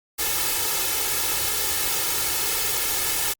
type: noise with comb filter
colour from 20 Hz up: white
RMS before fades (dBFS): -24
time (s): 0.18-3.34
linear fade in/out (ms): 20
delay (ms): 2.3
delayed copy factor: +0.8
effects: Opus 48 kbps